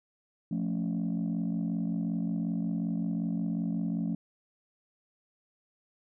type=chord; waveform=sine; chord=F augmented; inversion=none; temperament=equal; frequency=174.61 / 220 / 277.2 Hz; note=F3 / A3 / C#4; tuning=0 / 0 / 0 cents; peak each=-30 / -31 / -34 dBFS; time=0.51-4.15 s; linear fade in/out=5 ms; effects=tanh soft clip ceiling -24 dBFS